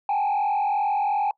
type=tone with frequency modulation; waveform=sine; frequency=818 Hz; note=G#5; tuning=26 cents flat; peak=-18 dBFS; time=0.09-1.31 s; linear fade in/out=2 ms; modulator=42.8 Hz; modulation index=0.98; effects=noise-tail reverb RT60 0.1 s tail -24 dB re dry + tanh soft clip ceiling -19 dBFS